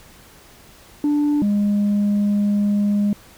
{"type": "tone pair in turn", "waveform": "sine", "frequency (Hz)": [293.7, 204.9], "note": ["D4", "G#3"], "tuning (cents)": [0, -23], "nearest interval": "tritone", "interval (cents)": 623, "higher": "first", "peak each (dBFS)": -13, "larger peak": "neither", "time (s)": [[1.04, 1.42], [1.42, 3.13]], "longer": "second", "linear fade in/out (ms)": 2, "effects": ["tanh soft clip ceiling -14 dBFS", "pink hiss -47 dBFS RMS until 3.37 s"]}